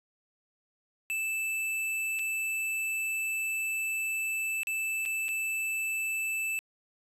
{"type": "tone with dropouts", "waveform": "square", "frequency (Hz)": 2637, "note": "E7", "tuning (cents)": 0, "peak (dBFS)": -30, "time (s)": [1.1, 6.59], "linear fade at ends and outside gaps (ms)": 0, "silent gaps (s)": [[2.189, 2.193], [4.633, 4.671], [5.053, 5.059], [5.283, 5.289]], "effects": ["resampled to 32000 Hz", "11-bit"]}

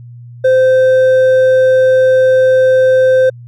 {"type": "tone with hard clipping", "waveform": "sine", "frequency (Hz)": 518, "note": "C5", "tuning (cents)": -17, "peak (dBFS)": -7, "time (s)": [0.44, 3.3], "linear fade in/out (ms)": 10, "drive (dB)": 4, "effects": ["added 120 Hz sine -30 dBFS peak until 3.47 s"]}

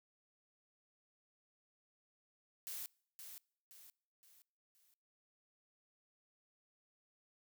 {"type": "noise with echo", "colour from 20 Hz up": "blue", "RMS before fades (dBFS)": -45, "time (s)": [2.67, 2.86], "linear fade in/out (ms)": 0, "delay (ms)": 520, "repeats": 4, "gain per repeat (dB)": -7, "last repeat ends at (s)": 4.94, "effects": ["noise-tail reverb RT60 0.6 s tail -26 dB re dry"]}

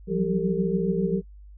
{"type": "tone cluster", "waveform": "sine", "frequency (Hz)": [171.2, 184.4, 191.7, 393.4, 454.9], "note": ["F3", "F#3", "G3", "G4", "A#4"], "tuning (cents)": [-34, -6, -38, 6, -42], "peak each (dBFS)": -28, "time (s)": [0.07, 1.22], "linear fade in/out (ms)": 50, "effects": ["noise-tail reverb RT60 0.1 s tail -22 dB re dry", "added 50 Hz sine -43 dBFS peak until 1.57 s"]}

